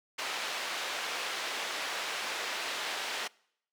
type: band-pass noise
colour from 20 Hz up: white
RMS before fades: -36 dBFS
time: 0.18-3.28 s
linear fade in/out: 10 ms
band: 470 to 3500 Hz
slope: 12 dB/octave
effects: noise-tail reverb RT60 0.7 s tail -25 dB re dry